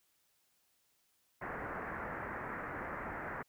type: low-pass noise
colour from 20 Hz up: white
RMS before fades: -42 dBFS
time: 1.41-3.43 s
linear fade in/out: 10 ms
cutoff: 1900 Hz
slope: 48 dB/octave
effects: white hiss -75 dBFS RMS until 3.48 s